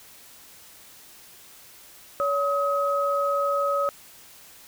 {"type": "tone pair together", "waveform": "sine", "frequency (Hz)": [565.7, 1270], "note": ["C#5", "D#6"], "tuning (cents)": [35, 35], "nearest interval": "octave + major second", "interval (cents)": 1400, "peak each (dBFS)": -24, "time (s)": [2.2, 3.89], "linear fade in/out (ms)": 0, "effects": ["white hiss -49 dBFS RMS until 4.67 s"]}